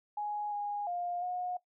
sine tone with pitch steps, 833 / 822 / 705 / 722 Hz, G#5 / G#5 / F5 / F#5, +5 / -18 / +16 / -43 cents, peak -33 dBFS, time 0.17-1.57 s, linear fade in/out 5 ms, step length 350 ms, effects noise-tail reverb RT60 0.1 s tail -17 dB re dry

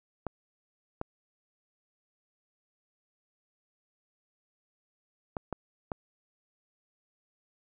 clicks, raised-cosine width 1 ms, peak -19 dBFS, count 5, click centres 0.267 / 1.014 / 5.368 / 5.527 / 5.918 s, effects none

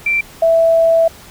sine tone pair in turn, 2349 / 659.2 Hz, D7 / E5, 0 / 0 cents, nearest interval octave + minor seventh, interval 2200 cents, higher first, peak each -12 / -8 dBFS, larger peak second, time 0.06-0.21 / 0.42-1.08 s, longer second, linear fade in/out 5 ms, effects pink hiss -39 dBFS RMS until 1.3 s

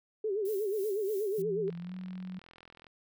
sine tone with vibrato, 409.2 Hz, G#4, 26 cents flat, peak -29 dBFS, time 0.24-1.7 s, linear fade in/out 5 ms, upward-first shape sine, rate 8.3 Hz, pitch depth 130 cents each way
violet noise with tremolo, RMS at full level -47 dBFS, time 0.45-1.42 s, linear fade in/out 2 ms, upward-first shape sine, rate 3.2 Hz, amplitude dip 55%
sine tone with pitch glide, 170.3 to 184.64 Hz, F3 to F#3, -43 to -3 cents, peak -38 dBFS, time 1.38-2.39 s, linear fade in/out 5 ms, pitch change +140 cents, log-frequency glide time 1.77-1.94 s
click train, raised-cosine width 0.3 ms, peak -37 dBFS, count 51, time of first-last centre 1.68-2.868 s, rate 42.1 Hz
effects none

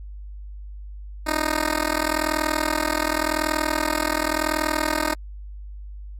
10% pulse tone with amplitude modulation, 308.9 Hz, D#4, 12 cents flat, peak -9 dBFS, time 1.26-5.15 s, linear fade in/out 20 ms, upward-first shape sine, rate 40.9 Hz, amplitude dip 95%, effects added 50 Hz sine -34 dBFS peak until 6.19 s + AAC 64 kbps

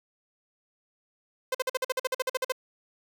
sawtooth tone bursts, 516 Hz, C5, 24 cents flat, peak -21 dBFS, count 14, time 1.52-2.522 s, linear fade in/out 5 ms, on 27 ms, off 48 ms, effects none

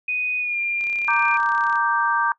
sine tone with pitch glide, 2489 to 2396 Hz, D#7 to D7, 0 to +34 cents, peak -21 dBFS, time 0.08-1.37 s, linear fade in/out 5 ms, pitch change -66 cents, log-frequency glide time 0.39-0.58 s
click train, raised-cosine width 0.2 ms, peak -24 dBFS, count 33, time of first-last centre 0.81-1.757 s, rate 33.8 Hz
sine chord, G minor, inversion first, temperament equal, 932.3 / 1174.7 / 1568 Hz, Bb5 / D6 / G6, 0 / 0 / 0 cents, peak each -22 dBFS, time 1.08-2.32 s, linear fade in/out 2 ms
effects noise-tail reverb RT60 0.1 s tail -21 dB re dry

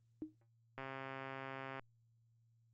sine tone with exponential decay, 311.1 Hz, D#4, in tune, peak -37 dBFS, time 0.22-0.35 s, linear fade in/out 0 ms, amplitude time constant 27 ms
click train, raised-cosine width 0.5 ms, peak -31 dBFS, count 137, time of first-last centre 0.78-1.795 s, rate 134 Hz
effects added 115 Hz sine -70 dBFS peak until 2.73 s + Opus 24 kbps

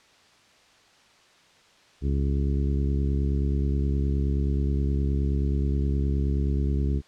harmonic tone, 69.5 Hz, C#2, 5 cents sharp, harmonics 1 / 2 / 3 / 4 / 5 / 6, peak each -23 / -29 / -33 / -35 / -37 / -39 dBFS, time 2.01-7.02 s, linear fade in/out 50 ms, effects white hiss -57 dBFS RMS until 7.07 s + low-pass 5000 Hz 12 dB/octave

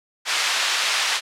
white band-pass noise, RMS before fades -22 dBFS, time 0.25-1.21 s, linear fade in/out 50 ms, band 1000 to 4300 Hz, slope 12 dB/octave, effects low-pass 11000 Hz 12 dB/octave

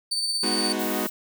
35% pulse tone with tremolo, 4555 Hz, C#8, 46 cents sharp, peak -21 dBFS, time 0.11-0.73 s, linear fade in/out 10 ms, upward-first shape sine, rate 17 Hz, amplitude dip 35%
sawtooth chord, G# minor seventh, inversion none, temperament equal with one note detuned, 207.7 / 248.8 / 311.1 / 370 Hz, G#3 / B3 / D#4 / F#4, 0 / +13 / 0 / 0 cents, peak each -27 dBFS, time 0.43-1.07 s, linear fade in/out 5 ms
violet noise, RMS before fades -33 dBFS, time 0.79-1.1 s, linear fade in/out 10 ms
effects none

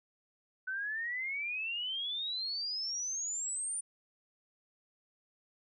sine exponential sweep, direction up, 1500 to 9340 Hz, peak -34 dBFS, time 0.67-3.81 s, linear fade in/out 10 ms, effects none

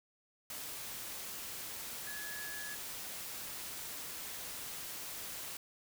sine tone in noise, 1692 Hz, G#6, 32 cents sharp, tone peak -44 dBFS, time 2.07-2.75 s, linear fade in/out 2 ms, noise white, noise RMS -44 dBFS, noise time 0.5-5.57 s, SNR -3 dB, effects none

